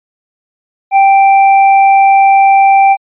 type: tone with tanh clipping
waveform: sine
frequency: 784 Hz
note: G5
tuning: in tune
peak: -5 dBFS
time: 0.91-2.97 s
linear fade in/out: 50 ms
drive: 10 dB
effects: resampled to 8000 Hz